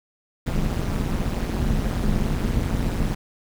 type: noise with amplitude modulation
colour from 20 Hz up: brown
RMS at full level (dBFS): -19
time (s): 0.46-3.15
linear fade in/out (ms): 10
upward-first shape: sine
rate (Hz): 180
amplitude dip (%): 95
effects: none